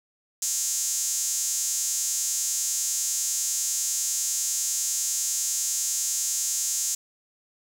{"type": "tone with high-pass filter", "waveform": "sawtooth", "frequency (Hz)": 270, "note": "C#4", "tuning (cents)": -45, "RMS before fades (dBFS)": -27, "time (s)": [0.42, 6.95], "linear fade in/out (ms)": 5, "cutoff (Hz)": 6900, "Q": 4.7, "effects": []}